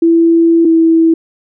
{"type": "tone pair in turn", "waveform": "sine", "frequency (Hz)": [332.8, 327.1], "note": ["E4", "E4"], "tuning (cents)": [17, -13], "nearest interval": "unison", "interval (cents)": 30, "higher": "first", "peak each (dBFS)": -5, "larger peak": "neither", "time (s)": [[0.02, 0.65], [0.65, 1.14]], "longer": "first", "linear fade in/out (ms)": 5, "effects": []}